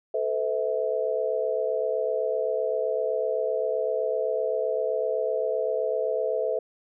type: tone cluster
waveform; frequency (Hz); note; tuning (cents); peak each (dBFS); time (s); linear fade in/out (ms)
sine; 439.2 / 507 / 648; A4 / B4 / E5; -3 / +45 / -30; -28; 0.14-6.59; 5
effects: none